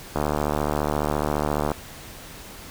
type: click train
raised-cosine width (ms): 1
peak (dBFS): -9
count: 117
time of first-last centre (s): 0.16-1.717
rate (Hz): 74.5
effects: pink hiss -41 dBFS RMS until 2.7 s